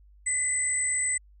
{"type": "tone pair together", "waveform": "sine", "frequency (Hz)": [2016, 8064], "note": ["B6", "B8"], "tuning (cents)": [35, 35], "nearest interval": "2 octaves", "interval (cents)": 2400, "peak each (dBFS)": [-31, -25], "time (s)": [0.26, 1.18], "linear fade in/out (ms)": 10, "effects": ["added 50 Hz sine -52 dBFS peak until 1.4 s"]}